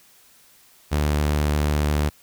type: tone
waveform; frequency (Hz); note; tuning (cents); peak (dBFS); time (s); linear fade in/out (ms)
sawtooth; 74.3; D2; +21; -15; 0.91-2.1; 20
effects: white hiss -54 dBFS RMS until 2.22 s